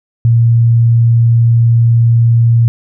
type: tone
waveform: sine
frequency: 116.54 Hz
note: A#2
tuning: in tune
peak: -5 dBFS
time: 0.25-2.68 s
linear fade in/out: 0 ms
effects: none